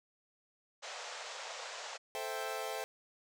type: band-pass noise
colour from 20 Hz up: pink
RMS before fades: -45 dBFS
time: 0.82-1.98 s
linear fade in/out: 20 ms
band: 500 to 7500 Hz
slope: 48 dB/octave
type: chord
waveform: sawtooth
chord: A minor seventh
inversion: none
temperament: equal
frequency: 440 / 523.3 / 659.3 / 784 Hz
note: A4 / C5 / E5 / G5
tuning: 0 / 0 / 0 / 0 cents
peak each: -39 dBFS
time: 2.15-2.84 s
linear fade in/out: 0 ms
effects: none